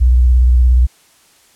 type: tone with vibrato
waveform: sine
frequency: 61.74 Hz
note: B1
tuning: in tune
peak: -6 dBFS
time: 0-0.87 s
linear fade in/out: 20 ms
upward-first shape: square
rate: 17 Hz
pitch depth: 57 cents each way
effects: white hiss -50 dBFS RMS until 1.55 s + low-pass 11000 Hz 12 dB/octave